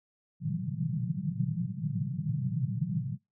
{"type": "band-pass noise", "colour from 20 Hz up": "white", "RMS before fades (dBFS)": -32, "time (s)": [0.4, 3.18], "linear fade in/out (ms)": 50, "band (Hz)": [110, 190], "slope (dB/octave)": 96, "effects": ["noise-tail reverb RT60 0.2 s tail -23 dB re dry"]}